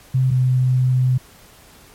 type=tone pair in turn; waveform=sine; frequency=130 / 127.77 Hz; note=C3 / C3; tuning=-11 / -41 cents; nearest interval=unison; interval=30 cents; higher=first; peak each=-13 dBFS; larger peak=neither; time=0.14-0.31 / 0.31-1.18 s; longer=second; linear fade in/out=10 ms; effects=pink hiss -47 dBFS RMS until 1.94 s + MP3 64 kbps